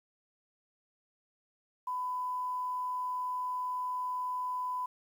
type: tone with quantisation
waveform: sine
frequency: 1001 Hz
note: B5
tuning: 23 cents sharp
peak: -32 dBFS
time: 1.87-4.86 s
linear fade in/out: 5 ms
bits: 10
effects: none